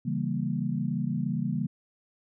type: chord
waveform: sine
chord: C# diminished seventh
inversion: none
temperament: equal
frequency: 138.59 / 164.81 / 196 / 233.1 Hz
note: C#3 / E3 / G3 / Bb3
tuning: 0 / 0 / 0 / 0 cents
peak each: -32 dBFS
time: 0.05-1.67 s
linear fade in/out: 10 ms
effects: none